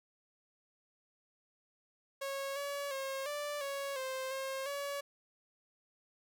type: tone with pitch steps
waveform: sawtooth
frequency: 549 / 567 / 539 / 586 / 556 / 524 / 535 / 566 Hz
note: C#5 / C#5 / C#5 / D5 / C#5 / C5 / C5 / C#5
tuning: -17 / +39 / -49 / -4 / +5 / +2 / +38 / +36 cents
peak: -33 dBFS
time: 2.21-5.01 s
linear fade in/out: 10 ms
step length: 350 ms
effects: none